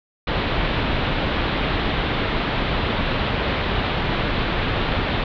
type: low-pass noise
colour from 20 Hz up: pink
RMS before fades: -22 dBFS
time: 0.27-5.24 s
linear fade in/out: 5 ms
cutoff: 3900 Hz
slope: 48 dB/octave
effects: none